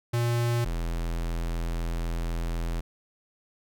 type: tone pair in turn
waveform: square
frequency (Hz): 118.8 / 42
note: A#2 / E1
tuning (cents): +33 / +33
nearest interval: octave + tritone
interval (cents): 1800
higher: first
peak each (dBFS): -24 / -28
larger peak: first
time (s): 0.13-0.65 / 0.65-2.81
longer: second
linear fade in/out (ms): 10
effects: none